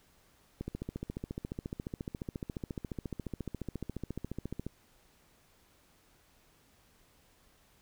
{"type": "click train", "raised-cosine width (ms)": 3, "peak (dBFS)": -24, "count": 59, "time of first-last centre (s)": [0.61, 4.666], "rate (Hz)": 14.3, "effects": ["pink hiss -66 dBFS RMS until 7.81 s"]}